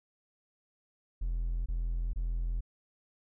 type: tone bursts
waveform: triangle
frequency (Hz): 42.17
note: E1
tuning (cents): +40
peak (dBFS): -27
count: 3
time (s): 1.21-2.608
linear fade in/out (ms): 10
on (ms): 450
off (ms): 24
effects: tanh soft clip ceiling -23 dBFS